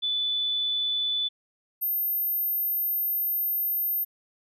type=tone pair in turn; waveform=sine; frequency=3485 / 13158 Hz; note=A7 / G#9; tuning=-17 / -17 cents; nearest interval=octave + major seventh; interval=2300 cents; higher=second; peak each=-24 dBFS; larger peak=neither; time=0.02-1.29 / 1.81-4.05 s; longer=second; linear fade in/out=20 ms; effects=none